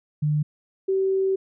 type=tone pair in turn; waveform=sine; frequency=150 / 383.9 Hz; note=D3 / G4; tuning=+37 / -36 cents; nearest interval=octave + major third; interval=1627 cents; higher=second; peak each=-19 dBFS; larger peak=neither; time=0.22-0.43 / 0.88-1.36 s; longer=second; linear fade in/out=10 ms; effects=none